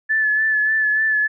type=tone with vibrato; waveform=sine; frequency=1736 Hz; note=A6; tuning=24 cents flat; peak=-15 dBFS; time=0.09-1.28 s; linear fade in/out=20 ms; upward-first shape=sine; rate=3.4 Hz; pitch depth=28 cents each way; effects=none